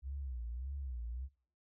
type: tone with vibrato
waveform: sine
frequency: 63.6 Hz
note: C2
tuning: 48 cents flat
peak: -39 dBFS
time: 0.02-1.29 s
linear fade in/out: 50 ms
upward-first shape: sine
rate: 1.7 Hz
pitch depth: 170 cents each way
effects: noise-tail reverb RT60 0.5 s tail -19 dB re dry